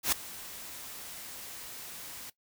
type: noise with ADSR envelope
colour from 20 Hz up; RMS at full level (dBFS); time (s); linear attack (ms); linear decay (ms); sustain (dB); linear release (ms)
white; -25; 0.03-2.3; 92; 6; -19; 6
effects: noise-tail reverb RT60 0.1 s tail -17 dB re dry

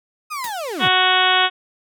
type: linear sweep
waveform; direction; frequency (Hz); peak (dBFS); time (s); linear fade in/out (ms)
35% pulse; down; 1273 to 82.41; -23; 0.3-0.89; 20
type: noise with exponential decay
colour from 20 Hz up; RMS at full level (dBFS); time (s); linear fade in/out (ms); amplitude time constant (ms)
white; -27; 0.44-0.58; 1; 30
type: harmonic tone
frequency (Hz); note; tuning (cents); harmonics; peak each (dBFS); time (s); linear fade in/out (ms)
370; F#4; 0; 1 / 2 / 3 / 4 / 5 / 6 / 7 / 8 / 9 / 10; -28 / -20 / -21 / -20 / -24 / -26 / -25 / -23 / -20 / -27; 0.79-1.5; 50
effects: none

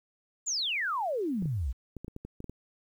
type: exponential sweep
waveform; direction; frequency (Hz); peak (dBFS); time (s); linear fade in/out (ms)
sine; down; 7410 to 55; -28; 0.46-1.73; 20
type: clicks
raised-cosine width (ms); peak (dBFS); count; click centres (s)
3; -27; 10; 1.424 / 1.457 / 1.967 / 2.046 / 2.081 / 2.164 / 2.25 / 2.404 / 2.443 / 2.496
effects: 10-bit

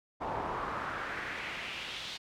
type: noise with band-pass filter sweep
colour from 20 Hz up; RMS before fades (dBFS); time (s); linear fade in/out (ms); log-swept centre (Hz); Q
brown; -38; 0.2-2.18; 20; 790 to 3900; 2.3
effects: none

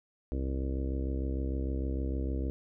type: harmonic tone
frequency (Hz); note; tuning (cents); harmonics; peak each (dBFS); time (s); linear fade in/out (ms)
66.6; C2; +31; 1 / 2 / 3 / 4 / 5 / 6 / 7 / 8 / 9; -31 / -42 / -45 / -39 / -41 / -47 / -44 / -52 / -51; 0.32-2.5; 0
effects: none

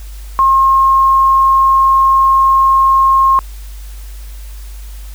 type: tone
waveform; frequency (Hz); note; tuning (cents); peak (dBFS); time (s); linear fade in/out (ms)
sine; 1072; C6; +42; -6; 0.39-3.39; 0
effects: added 50 Hz sine -26 dBFS peak until 5.14 s + white hiss -41 dBFS RMS until 5.14 s

